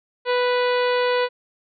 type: harmonic tone with a mistuned harmonic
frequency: 493.9 Hz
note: B4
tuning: in tune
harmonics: 1 / 2 / 3 / 4 / 5 / 6 / 7 / 8 / 9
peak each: -19 / -25 / -29 / -31 / -33 / -35 / -36 / -37 / -38 dBFS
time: 0.25-1.29 s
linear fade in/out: 50 ms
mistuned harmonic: 6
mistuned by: -16 cents
effects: none